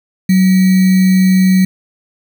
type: tone with sample-and-hold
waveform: sine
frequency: 187 Hz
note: F#3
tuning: 19 cents sharp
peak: -6 dBFS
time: 0.29-1.65 s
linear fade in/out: 5 ms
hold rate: 2100 Hz
effects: none